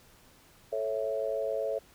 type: chord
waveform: sine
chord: A major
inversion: none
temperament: equal with one note detuned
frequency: 440 / 551.5 / 659.3 Hz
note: A4 / C#5 / E5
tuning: 0 / -9 / 0 cents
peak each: -34 / -32 / -34 dBFS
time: 0.72-1.79 s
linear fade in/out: 10 ms
effects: pink hiss -59 dBFS RMS until 1.94 s